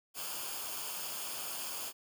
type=noise with comb filter; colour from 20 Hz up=white; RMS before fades=-40 dBFS; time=0.14-1.93 s; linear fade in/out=50 ms; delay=0.51 ms; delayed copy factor=-0.6; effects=none